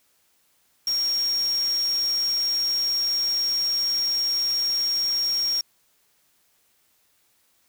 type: tone in noise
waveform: sine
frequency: 5570 Hz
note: F8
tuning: 5 cents flat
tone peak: -21 dBFS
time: 0.87-5.61 s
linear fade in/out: 2 ms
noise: white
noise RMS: -39 dBFS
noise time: 0.87-5.61 s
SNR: +15 dB
effects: white hiss -65 dBFS RMS until 7.68 s